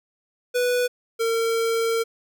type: tone pair in turn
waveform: square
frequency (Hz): 492.6 / 456.3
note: B4 / A#4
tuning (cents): -5 / -37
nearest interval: minor second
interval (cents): 132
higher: first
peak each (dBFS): -20 / -21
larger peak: first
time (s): 0.54-0.88 / 1.19-2.04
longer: second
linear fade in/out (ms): 20
effects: none